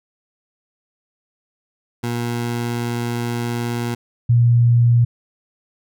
20% pulse / sine tone pair in turn, 119 / 119 Hz, A#2 / A#2, +36 / +36 cents, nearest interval unison, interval 0 cents, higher neither, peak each -16 / -10 dBFS, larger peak second, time 2.03-3.95 / 4.29-5.05 s, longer first, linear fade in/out 10 ms, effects none

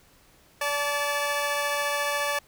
15% pulse tone pair together, 576.6 / 872 Hz, D5 / A5, -32 / -16 cents, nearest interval perfect fifth, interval 716 cents, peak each -20 / -24 dBFS, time 0.61-2.39 s, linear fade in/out 5 ms, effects pink hiss -58 dBFS RMS until 2.47 s

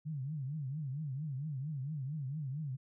sine tone with vibrato, 142.8 Hz, D3, 48 cents flat, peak -36 dBFS, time 0.05-2.77 s, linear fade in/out 20 ms, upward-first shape triangle, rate 4.4 Hz, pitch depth 220 cents each way, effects none

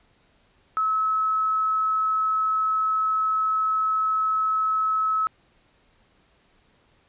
sine tone, 1293 Hz, E6, 34 cents flat, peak -20 dBFS, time 0.77-5.27 s, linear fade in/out 0 ms, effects pink hiss -62 dBFS RMS until 7.08 s + resampled to 8000 Hz

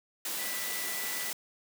sine tone in noise, 1975.5 Hz, B6, in tune, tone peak -40 dBFS, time 0.39-1.3 s, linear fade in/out 2 ms, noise white, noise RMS -35 dBFS, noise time 0.25-1.33 s, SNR -8 dB, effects high-pass 200 Hz 12 dB/octave

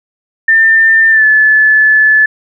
sine tone with pitch glide, 1796 to 1731.8 Hz, A6 to A6, +35 to -28 cents, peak -4 dBFS, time 0.48-2.26 s, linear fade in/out 5 ms, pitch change -63 cents, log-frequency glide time 1.1-1.25 s, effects none

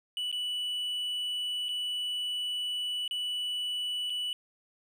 triangle tone with dropouts, 2960 Hz, F#7, in tune, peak -29 dBFS, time 0.17-4.33 s, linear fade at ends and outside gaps 1 ms, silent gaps 0.315-0.326 / 1.685-1.69 / 3.078-3.11 / 4.098-4.102 s, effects none

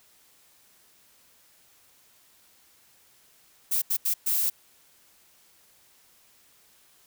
violet noise bursts at uneven times, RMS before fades -25 dBFS, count 4, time 3.71-3.82 / 3.9-3.97 / 4.05-4.14 / 4.26-4.5 s, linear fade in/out 10 ms, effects white hiss -60 dBFS RMS until 7.06 s

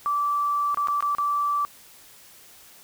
sine tone with dropouts, 1162 Hz, D6, 19 cents flat, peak -21 dBFS, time 0.06-1.65 s, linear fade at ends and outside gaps 0 ms, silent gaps 0.745-0.773 / 0.873-0.884 / 1.006-1.025 / 1.15-1.184 s, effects white hiss -50 dBFS RMS until 2.83 s

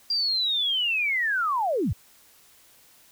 sine linear sweep, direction down, 4804 to 58.1 Hz, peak -22 dBFS, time 0.1-1.93 s, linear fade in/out 5 ms, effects white hiss -56 dBFS RMS until 3.11 s

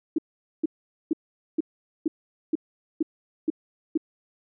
sine tone bursts, 316.3 Hz, D#4, 29 cents sharp, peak -19 dBFS, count 9, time 0.16-3.976 s, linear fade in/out 5 ms, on 24 ms, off 450 ms, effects none

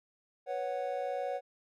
triangle chord, B suspended second, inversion none, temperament equal, 493.9 / 554.4 / 740 Hz, B4 / C#5 / F#5, 0 / 0 / 0 cents, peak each -37 / -34 / -35 dBFS, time 0.46-1.41 s, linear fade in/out 50 ms, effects none

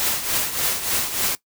white noise with tremolo, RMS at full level -20 dBFS, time 0-1.35 s, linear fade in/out 0 ms, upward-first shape triangle, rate 3.4 Hz, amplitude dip 70%, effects noise-tail reverb RT60 0.1 s tail -18 dB re dry

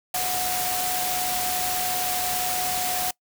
sine tone in noise, 730 Hz, F#5, 24 cents flat, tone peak -28 dBFS, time 0.14-3.11 s, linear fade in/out 5 ms, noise white, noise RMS -27 dBFS, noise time 0.14-3.11 s, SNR -4 dB, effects noise-tail reverb RT60 0.1 s tail -23 dB re dry

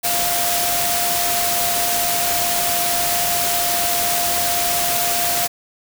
sine tone in noise, 698.5 Hz, F5, in tune, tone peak -23 dBFS, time 0.03-5.48 s, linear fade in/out 20 ms, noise white, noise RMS -20 dBFS, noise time 0.03-5.48 s, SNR -6 dB, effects none

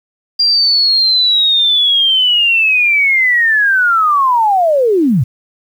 sine linear sweep, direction down, 4793 to 103.83 Hz, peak -8 dBFS, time 0.39-5.24 s, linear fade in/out 10 ms, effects 7-bit

